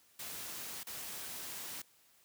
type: noise with dropouts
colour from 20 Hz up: white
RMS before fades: -44 dBFS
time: 0.19-1.82 s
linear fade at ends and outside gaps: 5 ms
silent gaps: 0.833-0.868 s
effects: white hiss -67 dBFS RMS until 2.24 s + high-pass 60 Hz 12 dB/octave